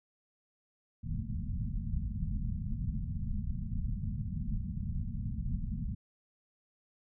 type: low-pass noise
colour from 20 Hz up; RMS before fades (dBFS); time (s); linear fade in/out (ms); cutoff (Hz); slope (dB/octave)
pink; -35; 1.03-5.95; 10; 230; 96
effects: none